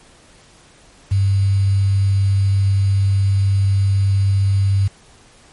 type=tone with quantisation; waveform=sine; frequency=98 Hz; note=G2; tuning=in tune; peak=-12 dBFS; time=1.11-4.88 s; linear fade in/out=10 ms; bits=6; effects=pink hiss -48 dBFS RMS until 5.52 s + MP3 48 kbps